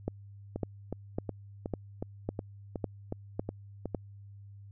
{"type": "two click trains", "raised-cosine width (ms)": 2, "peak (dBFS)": [-21, -18], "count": [10, 8], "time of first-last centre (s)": [[0.56, 3.857], [0.08, 3.947]], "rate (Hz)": [2.73, 1.81], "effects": ["added 100 Hz sine -47 dBFS peak until 4.71 s"]}